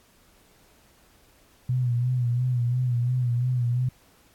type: tone with vibrato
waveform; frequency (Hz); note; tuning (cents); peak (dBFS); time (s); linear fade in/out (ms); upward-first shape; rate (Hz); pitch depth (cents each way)
sine; 123.3; B2; -2; -21; 1.69-3.89; 5; sine; 2.9; 56
effects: pink hiss -59 dBFS RMS until 4.34 s + AAC 64 kbps